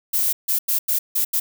violet noise bursts at uneven times, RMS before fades -20 dBFS, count 6, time 0.13-0.33 / 0.48-0.59 / 0.68-0.79 / 0.88-0.99 / 1.15-1.25 / 1.33-1.4 s, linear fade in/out 10 ms, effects none

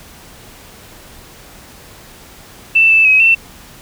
sine tone with pitch steps, 2663 / 2639 / 2545 / 2685 Hz, E7 / E7 / D#7 / E7, +17 / +1 / +39 / +31 cents, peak -6 dBFS, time 2.75-3.35 s, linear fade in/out 10 ms, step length 150 ms, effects pink hiss -39 dBFS RMS until 3.81 s

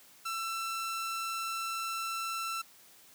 sawtooth tone, 1339 Hz, E6, 27 cents sharp, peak -30 dBFS, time 0.25-2.62 s, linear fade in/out 10 ms, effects white hiss -58 dBFS RMS until 3.14 s + high-pass 100 Hz 12 dB/octave

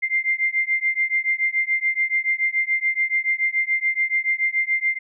sine beating tone pair, 2093 / 2100 Hz, C7 / C7, 0 / +6 cents, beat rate 7 Hz, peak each -22 dBFS, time 0.02-4.99 s, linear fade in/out 20 ms, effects none

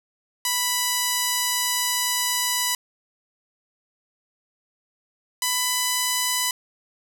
5% pulse tone pair in turn, 987.8 / 997 Hz, B5 / B5, 0 / +16 cents, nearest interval unison, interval 16 cents, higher second, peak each -9 dBFS, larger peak neither, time 0.45-2.75 / 5.42-6.51 s, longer first, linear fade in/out 2 ms, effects none

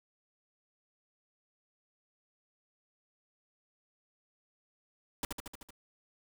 pink noise with echo, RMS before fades -34 dBFS, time 5.23-5.25 s, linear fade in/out 2 ms, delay 76 ms, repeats 6, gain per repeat -3 dB, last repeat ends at 5.706 s, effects none

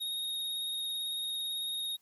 square tone with vibrato, 3735 Hz, A#7, 3 cents sharp, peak -34 dBFS, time 0-1.97 s, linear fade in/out 20 ms, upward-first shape triangle, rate 18 Hz, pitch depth 22 cents each way, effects white hiss -71 dBFS RMS until 2.01 s

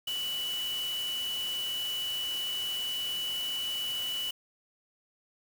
sine tone in noise, 2960 Hz, F#7, in tune, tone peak -31 dBFS, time 0.07-4.31 s, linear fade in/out 5 ms, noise white, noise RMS -42 dBFS, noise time 0.07-4.31 s, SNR +8 dB, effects none

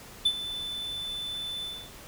triangle tone with ADSR envelope, 3515 Hz, A7, 2 cents flat, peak -17 dBFS, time 0.25-1.91 s, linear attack 9 ms, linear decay 61 ms, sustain -14 dB, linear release 280 ms, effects pink hiss -47 dBFS RMS until 2.07 s

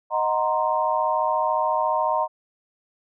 sine chord, C half-diminished seventh, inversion first, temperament equal, 622.3 / 740 / 932.3 / 1046.5 Hz, Eb5 / Gb5 / Bb5 / C6, 0 / 0 / 0 / 0 cents, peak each -25 / -28 / -23 / -26 dBFS, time 0.1-2.28 s, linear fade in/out 50 ms, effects none

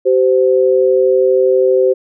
sine tone pair together, 383.6 / 516 Hz, G4 / C5, -37 / -24 cents, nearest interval perfect fourth, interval 513 cents, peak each -11 dBFS, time 0.05-1.94 s, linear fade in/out 20 ms, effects none

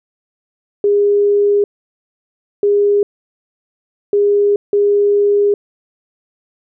sine tone bursts at uneven times, 408 Hz, G#4, 31 cents flat, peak -9 dBFS, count 4, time 0.84-1.64 / 2.63-3.03 / 4.13-4.56 / 4.73-5.54 s, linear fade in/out 2 ms, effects none

